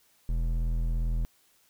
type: tone with hard clipping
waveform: sine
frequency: 41.2 Hz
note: E1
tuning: in tune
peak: -27 dBFS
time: 0.29-1.25 s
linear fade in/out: 0 ms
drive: 9 dB
effects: white hiss -65 dBFS RMS until 1.69 s